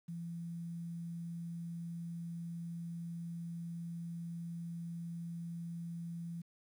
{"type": "tone with quantisation", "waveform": "sine", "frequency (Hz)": 169.2, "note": "E3", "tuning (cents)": 45, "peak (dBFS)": -40, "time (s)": [0.08, 6.42], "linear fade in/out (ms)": 10, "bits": 11, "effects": []}